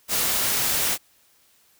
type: noise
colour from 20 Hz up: white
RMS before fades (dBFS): -23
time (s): 0.08-0.98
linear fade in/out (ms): 50
effects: white hiss -60 dBFS RMS until 1.79 s